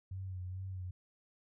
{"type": "tone with vibrato", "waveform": "sine", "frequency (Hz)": 93, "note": "F#2", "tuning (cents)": 9, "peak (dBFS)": -39, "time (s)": [0.11, 0.91], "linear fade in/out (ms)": 5, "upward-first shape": "sine", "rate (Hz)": 2.3, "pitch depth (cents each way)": 43, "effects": []}